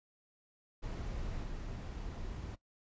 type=noise with level steps; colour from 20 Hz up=brown; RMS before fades=-40 / -42 dBFS; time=0.82-2.56 s; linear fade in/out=20 ms; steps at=1.43 s; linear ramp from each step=10 ms; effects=noise-tail reverb RT60 0.1 s tail -17 dB re dry + resampled to 16000 Hz